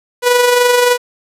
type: tone with amplitude modulation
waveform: sawtooth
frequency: 490.1 Hz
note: B4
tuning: 13 cents flat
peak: -3 dBFS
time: 0.22-0.98 s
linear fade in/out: 50 ms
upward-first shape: sine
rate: 23.3 Hz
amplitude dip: 40%
effects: resampled to 32000 Hz + 7-bit